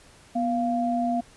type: tone pair together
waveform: sine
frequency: 244.1 / 694.8 Hz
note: B3 / F5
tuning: -20 / -9 cents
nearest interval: octave + tritone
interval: 1811 cents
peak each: -25 dBFS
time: 0.35-1.21 s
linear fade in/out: 10 ms
effects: pink hiss -53 dBFS RMS until 1.36 s + resampled to 24000 Hz